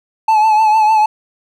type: tone with vibrato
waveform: triangle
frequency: 866 Hz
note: A5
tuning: 28 cents flat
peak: -6 dBFS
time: 0.28-1.06 s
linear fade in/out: 5 ms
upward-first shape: triangle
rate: 6.6 Hz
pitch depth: 53 cents each way
effects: none